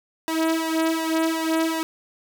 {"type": "tone with flanger", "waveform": "sawtooth", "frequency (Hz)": 323.3, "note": "E4", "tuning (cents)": -34, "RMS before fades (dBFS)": -23, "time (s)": [0.28, 1.83], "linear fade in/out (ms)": 0, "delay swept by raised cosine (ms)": [2, 3.2], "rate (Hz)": 2.7, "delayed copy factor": 0.95, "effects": []}